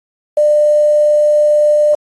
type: tone with quantisation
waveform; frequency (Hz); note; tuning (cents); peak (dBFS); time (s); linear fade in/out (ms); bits
sine; 597; D5; +28; -7; 0.37-1.95; 5; 6
effects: AAC 32 kbps